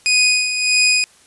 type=tone with tremolo; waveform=20% pulse; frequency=2489 Hz; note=D#7; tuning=in tune; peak=-6 dBFS; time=0.06-1.04 s; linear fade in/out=0 ms; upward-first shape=sine; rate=1.6 Hz; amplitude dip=60%; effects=white hiss -50 dBFS RMS until 1.26 s + resampled to 24000 Hz